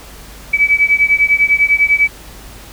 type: beating tone pair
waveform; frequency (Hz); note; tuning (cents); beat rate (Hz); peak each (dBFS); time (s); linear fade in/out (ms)
sine; 2287 / 2297; D7 / D7; -47 / -39; 10; -12; 0.53-2.08; 10
effects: added 50 Hz sine -37 dBFS peak until 2.72 s + pink hiss -37 dBFS RMS until 2.72 s